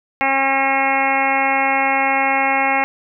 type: harmonic tone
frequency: 270.7 Hz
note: C#4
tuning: 41 cents flat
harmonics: 1 / 2 / 3 / 4 / 5 / 6 / 7 / 8 / 9 / 10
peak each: -27 / -26 / -18 / -25 / -28 / -28 / -25 / -20 / -27 / -28 dBFS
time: 0.21-2.84 s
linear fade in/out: 0 ms
effects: none